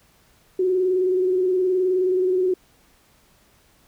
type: tone with vibrato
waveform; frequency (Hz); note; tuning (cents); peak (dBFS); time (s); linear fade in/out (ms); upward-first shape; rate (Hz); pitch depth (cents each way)
sine; 369.1; F#4; -4; -17; 0.59-2.54; 5; square; 19; 31
effects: pink hiss -58 dBFS RMS until 3.87 s